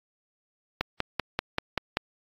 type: click train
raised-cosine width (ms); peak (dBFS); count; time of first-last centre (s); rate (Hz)
0.3; -9; 7; 0.81-1.971; 5.17
effects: AAC 32 kbps